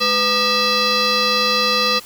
sine tone with frequency modulation, 2637 Hz, E7, in tune, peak -13 dBFS, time 0-2 s, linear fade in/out 20 ms, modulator 712 Hz, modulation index 3.3, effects tanh soft clip ceiling -10 dBFS + white hiss -40 dBFS RMS until 2.05 s

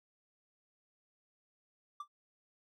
triangle tone with exponential decay, 1174.7 Hz, D6, in tune, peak -35 dBFS, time 2-2.08 s, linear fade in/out 5 ms, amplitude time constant 16 ms, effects none

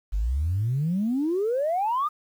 sine exponential sweep, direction up, 46.25 to 1258 Hz, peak -21 dBFS, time 0.12-2.09 s, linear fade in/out 20 ms, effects tanh soft clip ceiling -18 dBFS + 9-bit

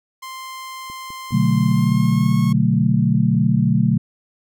sawtooth tone with pitch glide, 1046.5 to 1088.4 Hz, C6 to C#6, 0 to -32 cents, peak -27 dBFS, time 0.22-2.53 s, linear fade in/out 10 ms, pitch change +68 cents, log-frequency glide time 1.66-2.34 s
click train, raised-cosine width 3 ms, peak -28 dBFS, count 13, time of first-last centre 0.9-3.349 s, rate 4.9 Hz
sine chord, B minor seventh, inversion none, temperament equal, 123.47 / 146.83 / 185 / 220 Hz, B2 / D3 / F#3 / A3, 0 / 0 / 0 / 0 cents, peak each -19 dBFS, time 1.32-3.98 s, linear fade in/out 10 ms
effects none

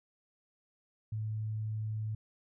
sine tone, 108.5 Hz, A2, 24 cents flat, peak -33 dBFS, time 1.12-2.15 s, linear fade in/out 5 ms, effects none

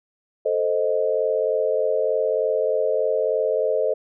sine chord, A diminished, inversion none, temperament equal, 440 / 523.3 / 622.3 Hz, A4 / C5 / Eb5, 0 / 0 / 0 cents, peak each -23 dBFS, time 0.45-3.94 s, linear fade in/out 10 ms, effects none

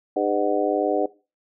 harmonic tone with a mistuned harmonic, 101.6 Hz, G#2, 38 cents flat, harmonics 3 / 4 / 5 / 6 / 7, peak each -26 / -26 / -26 / -26 / -26 dBFS, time 0.16-1.06 s, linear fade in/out 5 ms, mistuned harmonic 7, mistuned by +71 cents, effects noise-tail reverb RT60 0.3 s tail -19 dB re dry

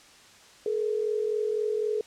sine tone pair together, 426.1 / 470 Hz, G#4 / A#4, +44 / +14 cents, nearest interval major second, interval 170 cents, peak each -26 / -31 dBFS, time 0.66-2.01 s, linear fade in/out 2 ms, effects white hiss -53 dBFS RMS until 2.06 s + low-pass 7000 Hz 12 dB/octave

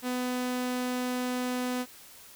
sawtooth tone, 250 Hz, B3, 21 cents sharp, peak -25 dBFS, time 0.02-1.86 s, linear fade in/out 50 ms, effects white hiss -51 dBFS RMS until 2.35 s

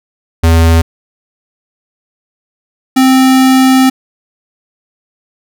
square tone pair in turn, 82.41 / 261.6 Hz, E2 / C4, 0 / 0 cents, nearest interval octave + minor sixth, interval 2000 cents, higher second, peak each -5 dBFS, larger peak neither, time 0.43-0.82 / 2.96-3.9 s, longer second, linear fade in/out 10 ms, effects none

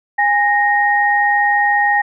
sine tone pair together, 820.9 / 1864.7 Hz, G#5 / A#6, -20 / 0 cents, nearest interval octave + major second, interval 1420 cents, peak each -14 dBFS, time 0.18-2.02 s, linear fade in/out 10 ms, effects none

